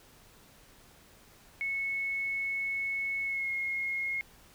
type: tone with pitch glide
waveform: sine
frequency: 2200 to 2155 Hz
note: C#7 to C#7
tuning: -14 to -49 cents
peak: -30 dBFS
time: 1.61-4.21 s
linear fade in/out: 0 ms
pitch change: -35 cents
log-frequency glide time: 3.24-3.51 s
effects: pink hiss -58 dBFS RMS until 4.54 s